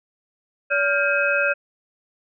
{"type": "tone cluster", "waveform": "sine", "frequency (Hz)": [572, 1401, 1590, 2542], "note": ["D5", "F6", "G6", "D#7"], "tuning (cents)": [-46, 5, 24, 36], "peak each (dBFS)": -23, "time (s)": [0.7, 1.54], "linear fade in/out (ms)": 20, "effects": []}